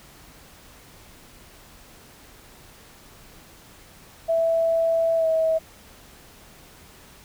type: tone with pitch glide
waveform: sine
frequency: 659.3 to 644.2 Hz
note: E5 to E5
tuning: 0 to -40 cents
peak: -18 dBFS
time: 4.28-5.59 s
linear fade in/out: 20 ms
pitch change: -40 cents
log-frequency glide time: 5.16-5.27 s
effects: pink hiss -49 dBFS RMS until 7.24 s